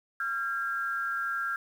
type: tone pair together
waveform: sine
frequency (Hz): 1374.9 / 1617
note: F6 / G#6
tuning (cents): -27 / -47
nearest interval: minor third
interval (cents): 280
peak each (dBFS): -31 / -32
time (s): 0.2-1.56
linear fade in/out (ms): 2
effects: 9-bit